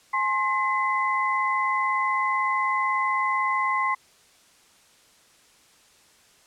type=tone cluster; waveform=sine; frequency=844 / 1062 / 2029 Hz; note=G#5 / C6 / B6; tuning=+28 / +25 / +46 cents; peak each=-31 / -23 / -27 dBFS; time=0.13-3.95 s; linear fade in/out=10 ms; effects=white hiss -57 dBFS RMS until 6.46 s + low-pass 9000 Hz 12 dB/octave